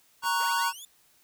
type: chord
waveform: square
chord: F# major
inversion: first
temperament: equal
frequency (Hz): 932.3 / 1108.7 / 1480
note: A#5 / C#6 / F#6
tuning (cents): 0 / 0 / 0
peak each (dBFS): -28 / -31 / -31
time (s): 0.22-0.73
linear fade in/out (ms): 50
type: clicks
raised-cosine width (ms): 0.3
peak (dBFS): -31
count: 2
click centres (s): 0.237 / 0.251
type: linear sweep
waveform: 15% pulse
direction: up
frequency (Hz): 401.4 to 3600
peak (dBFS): -35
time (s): 0.4-0.85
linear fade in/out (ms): 2
effects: white hiss -63 dBFS RMS until 1.23 s